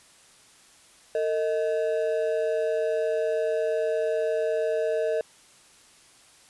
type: ring-modulated tone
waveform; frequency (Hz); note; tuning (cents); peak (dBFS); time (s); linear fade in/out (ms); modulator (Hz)
triangle; 540; C#5; -45; -18; 1.15-5.21; 0; 87.2
effects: white hiss -55 dBFS RMS until 6.49 s + resampled to 24000 Hz

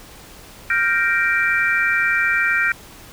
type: chord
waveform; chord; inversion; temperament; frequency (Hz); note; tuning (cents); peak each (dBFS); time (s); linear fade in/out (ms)
sine; G minor seventh; third; equal; 1396.9 / 1568 / 1864.7 / 2349; F6 / G6 / Bb6 / D7; 0 / 0 / 0 / 0; -21; 0.7-2.72; 2
effects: pink hiss -42 dBFS RMS until 3.12 s

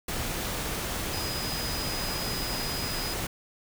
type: tone in noise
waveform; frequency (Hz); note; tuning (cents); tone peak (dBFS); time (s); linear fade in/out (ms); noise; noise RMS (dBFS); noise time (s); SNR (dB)
sine; 4978; D#8; 0; -35; 1.13-3.14; 5; pink; -32; 0.08-3.27; -6
effects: none

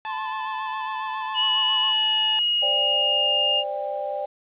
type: tone with vibrato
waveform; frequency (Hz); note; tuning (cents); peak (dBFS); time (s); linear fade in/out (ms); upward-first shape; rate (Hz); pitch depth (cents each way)
triangle; 1041; C6; -9; -28; 0.05-1.95; 50; sine; 7.3; 65
type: tone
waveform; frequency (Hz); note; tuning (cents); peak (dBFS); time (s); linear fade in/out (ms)
sawtooth; 873; A5; -14; -25; 0.05-2.39; 0
type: tone with pitch glide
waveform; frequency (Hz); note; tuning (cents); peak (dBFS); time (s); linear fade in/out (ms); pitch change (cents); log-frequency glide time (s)
sine; 2926 to 2826; F#7 to F7; -20 to +20; -19; 1.34-3.64; 50; -60; 1.85-3.32
type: chord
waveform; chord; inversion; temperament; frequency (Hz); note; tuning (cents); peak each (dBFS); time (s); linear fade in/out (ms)
sine; C suspended second; none; equal with one note detuned; 523.3 / 587.3 / 797.7; C5 / D5 / G5; 0 / 0 / +30; -33 / -28 / -30; 2.62-4.26; 10
effects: resampled to 8000 Hz + 9-bit

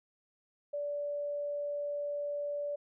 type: tone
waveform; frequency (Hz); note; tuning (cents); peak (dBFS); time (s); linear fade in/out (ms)
sine; 580; D5; -22; -33; 0.73-2.76; 10
effects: none

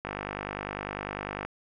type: click train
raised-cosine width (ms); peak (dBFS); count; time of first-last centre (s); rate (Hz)
0.5; -17; 71; 0.05-1.45; 50
effects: none

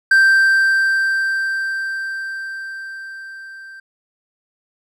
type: tone with level ramp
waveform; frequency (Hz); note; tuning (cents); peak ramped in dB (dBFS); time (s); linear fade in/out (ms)
triangle; 1568; G6; 0; -6 to -33; 0.11-3.8; 5
effects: none

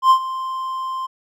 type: tone with ADSR envelope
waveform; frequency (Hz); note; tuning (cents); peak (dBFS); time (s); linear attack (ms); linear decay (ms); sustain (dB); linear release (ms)
triangle; 1046.5; C6; 0; -5; 0.02-1.07; 84; 82; -16; 16
effects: none

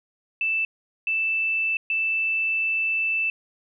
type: tone bursts at uneven times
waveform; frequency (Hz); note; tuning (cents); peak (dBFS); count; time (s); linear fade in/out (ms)
sine; 2646; E7; +6; -21; 3; 0.41-0.65 / 1.07-1.77 / 1.9-3.3; 2
effects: none

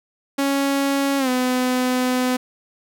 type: tone with pitch glide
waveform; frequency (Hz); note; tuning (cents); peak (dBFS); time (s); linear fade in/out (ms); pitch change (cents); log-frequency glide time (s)
sawtooth; 277.2 to 252.7; C#4 to B3; 0 to +40; -14; 0.38-2.37; 10; -160; 1.18-1.29
effects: none

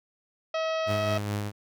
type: harmonic tone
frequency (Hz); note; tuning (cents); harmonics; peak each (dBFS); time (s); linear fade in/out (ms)
642; E5; -46; 1 / 2 / 3 / 4 / 5 / 6 / 7 / 8 / 9; -27 / -34 / -40 / -39 / -41 / -47 / -48 / -49 / -51; 0.54-1.18; 5
type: tone with tremolo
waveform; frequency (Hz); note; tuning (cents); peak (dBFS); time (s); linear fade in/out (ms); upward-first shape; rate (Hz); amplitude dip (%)
sawtooth; 103.2; G#2; -10; -23; 0.86-1.52; 50; sine; 4.7; 35
effects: none

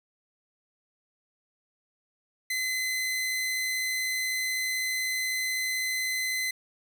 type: tone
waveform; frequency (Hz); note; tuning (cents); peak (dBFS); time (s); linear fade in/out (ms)
sawtooth; 2039; C7; -45; -24; 2.5-6.51; 5
effects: none

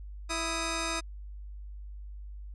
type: tone pair together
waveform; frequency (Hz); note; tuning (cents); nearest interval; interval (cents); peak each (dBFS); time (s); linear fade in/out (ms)
10% pulse; 330 / 1248; E4 / D#6; +2 / +5; octave + major seventh; 2303; -25; 0.29-1.01; 20
effects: added 50 Hz sine -40 dBFS peak until 2.54 s + resampled to 24000 Hz

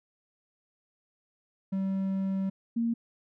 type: tone pair in turn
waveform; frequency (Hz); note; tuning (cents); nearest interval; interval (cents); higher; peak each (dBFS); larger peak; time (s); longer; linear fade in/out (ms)
triangle / sine; 192.6 / 231.9; G3 / A#3; -30 / -9; minor third; 321; second; -25; neither; 1.72-2.5 / 2.76-2.94; first; 10
effects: none

